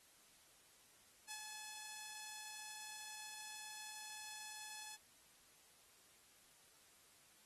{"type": "tone with ADSR envelope", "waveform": "5% pulse", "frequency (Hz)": 858, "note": "A5", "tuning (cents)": -44, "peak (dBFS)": -36, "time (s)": [1.27, 4.97], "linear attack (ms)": 44, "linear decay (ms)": 74, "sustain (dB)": -4, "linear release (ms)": 25, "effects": ["white hiss -68 dBFS RMS until 7.45 s", "AAC 32 kbps"]}